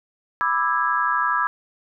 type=chord; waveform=sine; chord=E dominant seventh; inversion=second; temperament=just; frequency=988.9 / 1186.7 / 1318.5 / 1648.1 Hz; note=B5 / D6 / E6 / G#6; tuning=+2 / +18 / 0 / -14 cents; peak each=-24 dBFS; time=0.41-1.47 s; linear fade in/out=0 ms; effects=none